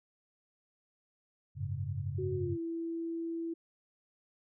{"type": "chord", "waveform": "sine", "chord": "F# suspended second", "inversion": "none", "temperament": "equal", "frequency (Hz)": [92.5, 103.83, 138.59], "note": ["F#2", "G#2", "C#3"], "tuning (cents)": [0, 0, 0], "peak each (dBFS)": -38, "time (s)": [1.55, 2.58], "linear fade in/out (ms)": 50}
{"type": "tone with pitch glide", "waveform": "sine", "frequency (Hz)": [370.5, 332], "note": ["F#4", "E4"], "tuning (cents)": [2, 12], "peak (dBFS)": -34, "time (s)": [2.18, 3.54], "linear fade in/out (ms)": 10, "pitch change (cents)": -190, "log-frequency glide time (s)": [2.35, 2.59]}
{"effects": []}